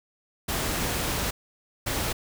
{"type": "noise bursts at uneven times", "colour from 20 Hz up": "pink", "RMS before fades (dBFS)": -28, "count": 2, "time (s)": [[0.48, 1.31], [1.86, 2.13]], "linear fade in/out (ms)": 10, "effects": []}